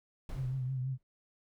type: noise with exponential decay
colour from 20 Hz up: brown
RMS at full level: -39 dBFS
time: 0.29-1.03 s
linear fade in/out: 2 ms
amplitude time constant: 160 ms
type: tone with vibrato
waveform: sine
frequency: 130 Hz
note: C3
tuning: 11 cents flat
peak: -32 dBFS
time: 0.35-0.98 s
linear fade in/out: 50 ms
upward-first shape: triangle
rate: 6 Hz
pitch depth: 66 cents each way
effects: none